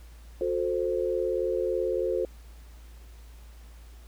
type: chord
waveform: sine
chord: F# diminished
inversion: none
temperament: equal with one note detuned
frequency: 361.8 / 440 / 523.3 Hz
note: F#4 / A4 / C5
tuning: -39 / 0 / 0 cents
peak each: -29 / -30 / -29 dBFS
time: 0.41-2.25 s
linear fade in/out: 2 ms
effects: added 57 Hz sine -45 dBFS peak until 4.07 s + pink hiss -58 dBFS RMS until 4.07 s